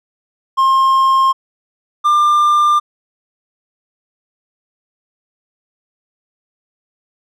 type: tone pair in turn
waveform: triangle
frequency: 1065 / 1194.8 Hz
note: C6 / D6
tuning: +30 / +29 cents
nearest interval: major second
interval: 199 cents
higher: second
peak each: -7 dBFS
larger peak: neither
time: 0.57-1.33 / 2.04-2.8 s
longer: neither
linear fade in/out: 20 ms
effects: none